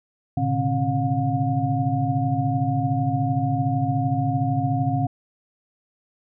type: tone cluster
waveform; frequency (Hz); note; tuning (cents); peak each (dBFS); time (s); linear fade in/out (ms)
sine; 112.8 / 130.1 / 143.4 / 269.3 / 715; A2 / C3 / D3 / C#4 / F5; +44 / -9 / -41 / -50 / +41; -26; 0.37-5.07; 5
effects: none